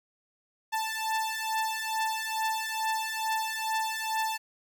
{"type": "beating tone pair", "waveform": "sawtooth", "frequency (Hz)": [881, 883.3], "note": ["A5", "A5"], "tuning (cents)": [2, 6], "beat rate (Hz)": 2.3, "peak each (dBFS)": -28, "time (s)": [0.72, 4.38], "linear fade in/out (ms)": 20, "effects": []}